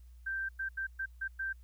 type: tone bursts at uneven times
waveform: sine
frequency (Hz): 1568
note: G6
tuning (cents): 0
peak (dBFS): -33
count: 6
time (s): 0.26-0.49 / 0.59-0.69 / 0.77-0.87 / 0.99-1.06 / 1.21-1.28 / 1.39-1.53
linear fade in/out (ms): 10
effects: added 60 Hz sine -51 dBFS peak until 1.63 s + white hiss -74 dBFS RMS until 1.63 s